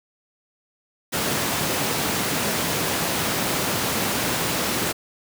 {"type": "high-pass noise", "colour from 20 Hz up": "pink", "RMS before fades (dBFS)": -24, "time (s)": [1.12, 4.93], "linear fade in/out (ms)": 20, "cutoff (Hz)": 140, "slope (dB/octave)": 12, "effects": []}